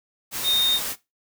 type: tone in noise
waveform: sine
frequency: 3681 Hz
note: A#7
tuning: 23 cents flat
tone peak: -18 dBFS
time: 0.43-0.8 s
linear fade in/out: 50 ms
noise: white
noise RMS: -29 dBFS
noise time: 0.31-0.96 s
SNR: +8 dB
effects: noise-tail reverb RT60 0.2 s tail -17 dB re dry